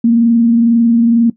sine tone with frequency modulation, 232.5 Hz, A#3, 4 cents flat, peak -6 dBFS, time 0.04-1.3 s, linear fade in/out 5 ms, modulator 22.1 Hz, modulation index 0.23, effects noise-tail reverb RT60 0.1 s tail -17 dB re dry

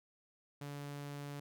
sawtooth tone, 143.5 Hz, D3, 40 cents flat, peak -39 dBFS, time 0.61-1.4 s, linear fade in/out 5 ms, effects none

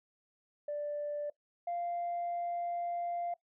sine tone pair in turn, 587.3 / 695 Hz, D5 / F5, 0 / -9 cents, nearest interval minor third, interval 291 cents, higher second, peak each -33 / -32 dBFS, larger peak second, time 0.68-1.3 / 1.67-3.34 s, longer second, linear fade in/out 5 ms, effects noise-tail reverb RT60 0.1 s tail -20 dB re dry + tanh soft clip ceiling -30 dBFS

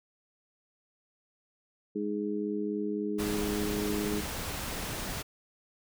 harmonic tone, 103.83 Hz, G#2, in tune, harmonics 2 / 3 / 4, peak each -34 / -34 / -34 dBFS, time 1.95-4.21 s, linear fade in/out 10 ms
pink noise, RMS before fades -36 dBFS, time 3.18-5.23 s, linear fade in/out 20 ms
effects none

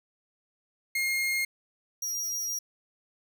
40% pulse tone pair in turn, 2136 / 5702 Hz, C7 / F8, +35 / +35 cents, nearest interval octave + perfect fourth, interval 1700 cents, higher second, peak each -25 / -29 dBFS, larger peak first, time 0.95-1.45 / 2.02-2.59 s, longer second, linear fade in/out 5 ms, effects none

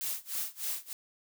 blue noise with tremolo, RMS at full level -33 dBFS, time 0.01-0.93 s, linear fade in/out 0 ms, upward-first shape sine, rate 3.3 Hz, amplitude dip 95%, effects none

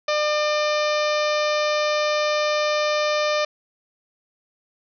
harmonic tone, 600 Hz, D5, 37 cents sharp, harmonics 1 / 2 / 3 / 4 / 5 / 6 / 7 / 8 / 9 / 10, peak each -21 / -26 / -31 / -29 / -36 / -33 / -35 / -35 / -37 / -39 dBFS, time 0.08-3.45 s, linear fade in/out 5 ms, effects none

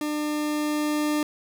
40% pulse tone with level ramp, 300 Hz, D4, 37 cents sharp, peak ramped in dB -25 to -21 dBFS, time 0.01-1.23 s, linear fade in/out 2 ms, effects none

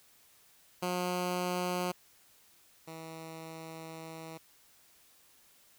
10% pulse tone pair in turn, 179.6 / 161.72 Hz, F3 / E3, +49 / -33 cents, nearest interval major second, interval 182 cents, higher first, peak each -23 / -35 dBFS, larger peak first, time 0.82-1.92 / 2.87-4.38 s, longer second, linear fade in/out 10 ms, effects white hiss -63 dBFS RMS until 5.78 s

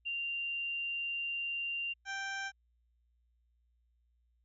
sine tone, 2779 Hz, F7, 9 cents flat, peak -34 dBFS, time 0.05-1.94 s, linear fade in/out 20 ms
harmonic tone, 784 Hz, G5, in tune, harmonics 1 / 2 / 3 / 4 / 5 / 7 / 8 / 9, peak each -44 / -38 / -46 / -49 / -54 / -51 / -54 / -58 dBFS, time 2.05-2.52 s, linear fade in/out 50 ms
effects added 59 Hz sine -70 dBFS peak until 4.44 s

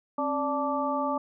harmonic tone with a mistuned harmonic, 291.6 Hz, D4, 12 cents flat, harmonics 1 / 2 / 3 / 4, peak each -31 / -31 / -31 / -31 dBFS, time 0.18-1.18 s, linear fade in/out 5 ms, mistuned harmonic 1, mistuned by -140 cents, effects none

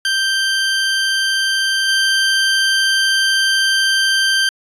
20% pulse tone with level steps, 1568 Hz, G6, in tune, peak -10 / -8 dBFS, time 0.05-4.49 s, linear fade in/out 2 ms, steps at 1.88 s, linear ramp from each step 5 ms, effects resampled to 24000 Hz

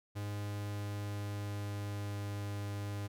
45% pulse tone with pitch glide, 102.8 to 101.91 Hz, G#2 to G#2, -17 to -32 cents, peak -37 dBFS, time 0.15-3.08 s, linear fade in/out 20 ms, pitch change -15 cents, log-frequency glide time 0.48-2.44 s, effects none

